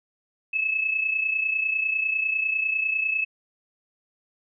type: tone pair together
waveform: sine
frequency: 2570 / 2600 Hz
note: E7 / E7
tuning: -45 / -24 cents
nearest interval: unison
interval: 21 cents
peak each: -29 / -23 dBFS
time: 0.53-3.25 s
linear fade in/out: 10 ms
effects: none